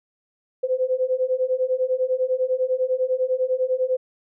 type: beating tone pair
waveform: sine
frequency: 507 / 517 Hz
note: B4 / C5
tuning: +45 / -21 cents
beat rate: 10 Hz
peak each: -23 / -22 dBFS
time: 0.63-3.97 s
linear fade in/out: 10 ms
effects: none